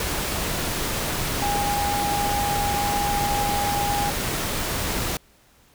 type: tone in noise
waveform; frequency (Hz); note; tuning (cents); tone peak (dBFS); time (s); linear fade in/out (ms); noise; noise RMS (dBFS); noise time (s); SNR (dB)
sine; 816; G#5; -31; -23; 1.42-4.1; 2; pink; -26; 0-5.17; 0
effects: pink hiss -57 dBFS RMS until 5.74 s